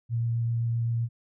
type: tone with vibrato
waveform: sine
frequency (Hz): 116.54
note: A#2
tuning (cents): 0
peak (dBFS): -24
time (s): 0.09-1.09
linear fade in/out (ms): 50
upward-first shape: triangle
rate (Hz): 7.7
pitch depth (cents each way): 11
effects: none